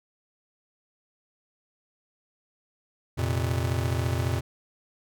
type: chord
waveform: square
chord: F suspended fourth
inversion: none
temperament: just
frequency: 87.31 / 116.41 / 130.96 Hz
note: F2 / Bb2 / C3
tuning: 0 / -2 / +2 cents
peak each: -29 / -29 / -32 dBFS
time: 3.17-4.41 s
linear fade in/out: 20 ms
effects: none